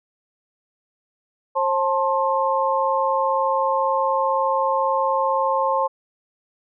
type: tone cluster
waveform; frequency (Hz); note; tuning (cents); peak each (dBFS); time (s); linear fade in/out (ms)
sine; 536 / 881 / 1061; C5 / A5 / C6; +42 / +2 / +24; -22; 1.55-5.88; 20
effects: none